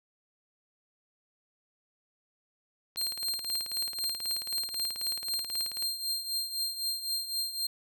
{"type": "click train", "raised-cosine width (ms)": 0.2, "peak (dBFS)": -26, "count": 54, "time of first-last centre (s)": [2.96, 5.825], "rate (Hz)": 18.5}
{"type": "tone with tremolo", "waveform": "sawtooth", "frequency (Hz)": 4186, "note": "C8", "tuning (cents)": 0, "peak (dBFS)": -25, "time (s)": [2.97, 7.67], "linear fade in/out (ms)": 5, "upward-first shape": "triangle", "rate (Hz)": 3.9, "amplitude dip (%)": 75}
{"effects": []}